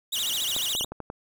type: noise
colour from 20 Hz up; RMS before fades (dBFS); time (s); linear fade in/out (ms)
white; -37; 0.12-0.77; 50
type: tone with vibrato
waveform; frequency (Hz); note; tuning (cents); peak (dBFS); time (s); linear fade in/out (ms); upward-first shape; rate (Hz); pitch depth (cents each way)
sawtooth; 3322; G#7; 0; -23; 0.12-0.85; 10; sine; 14; 280
type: clicks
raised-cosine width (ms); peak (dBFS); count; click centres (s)
1; -21; 7; 0.564 / 0.751 / 0.81 / 0.845 / 0.92 / 1.003 / 1.101
effects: none